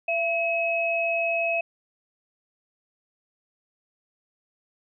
sine tone pair together, 673 / 2561 Hz, E5 / D#7, +36 / +49 cents, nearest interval octave + major seventh, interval 2313 cents, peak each -25 dBFS, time 0.08-1.61 s, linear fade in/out 5 ms, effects none

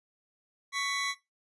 25% pulse tone pair together, 1114 / 1986 Hz, C#6 / B6, +8 / +9 cents, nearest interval minor seventh, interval 1001 cents, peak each -29 / -29 dBFS, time 0.72-1.15 s, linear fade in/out 50 ms, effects noise-tail reverb RT60 0.2 s tail -17 dB re dry + resampled to 24000 Hz

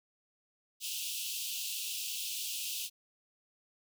pink high-pass noise, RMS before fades -38 dBFS, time 0.8-2.9 s, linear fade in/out 50 ms, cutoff 2600 Hz, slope 96 dB/octave, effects none

